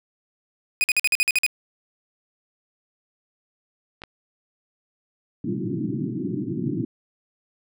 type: tone bursts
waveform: 40% pulse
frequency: 2489 Hz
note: D#7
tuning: in tune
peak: -16 dBFS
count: 9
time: 0.81-1.464 s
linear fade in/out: 0 ms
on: 30 ms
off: 48 ms
type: clicks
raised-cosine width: 0.3 ms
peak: -23 dBFS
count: 2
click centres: 4.019 / 4.037 s
type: band-pass noise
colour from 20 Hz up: white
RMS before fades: -27 dBFS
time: 5.44-6.85 s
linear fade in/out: 5 ms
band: 110 to 360 Hz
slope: 96 dB/octave
effects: none